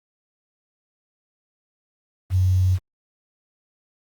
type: tone with quantisation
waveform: sine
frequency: 92.5 Hz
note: F#2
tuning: in tune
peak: -15 dBFS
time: 2.3-2.79 s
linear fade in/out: 50 ms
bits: 7
effects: Opus 32 kbps